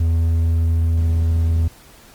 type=tone; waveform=triangle; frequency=82.41 Hz; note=E2; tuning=in tune; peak=-12 dBFS; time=0-1.68 s; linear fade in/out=5 ms; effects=pink hiss -46 dBFS RMS until 2.14 s + Opus 24 kbps